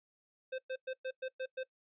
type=tone bursts; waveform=square; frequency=520 Hz; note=C5; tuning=11 cents flat; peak=-37 dBFS; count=7; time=0.52-1.635 s; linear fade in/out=10 ms; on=65 ms; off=110 ms; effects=noise-tail reverb RT60 0.1 s tail -21 dB re dry + resampled to 8000 Hz